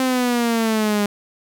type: exponential sweep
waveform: sawtooth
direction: down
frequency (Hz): 261.6 to 203.4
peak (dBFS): -13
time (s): 0-1.06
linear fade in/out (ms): 2
effects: none